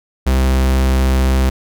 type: tone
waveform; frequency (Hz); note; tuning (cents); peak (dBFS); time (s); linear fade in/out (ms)
45% pulse; 65.41; C2; 0; -11; 0.26-1.5; 10
effects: none